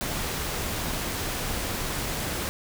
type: noise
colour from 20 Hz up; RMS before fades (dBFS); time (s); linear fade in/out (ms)
pink; -30; 0.01-2.49; 0
effects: none